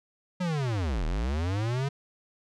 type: linear two-way sweep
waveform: square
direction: down then up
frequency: 186.2 to 36.73 to 142.6 Hz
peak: -27 dBFS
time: 0.4-1.89 s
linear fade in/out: 10 ms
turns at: 1.05 s
effects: low-pass 6000 Hz 12 dB/octave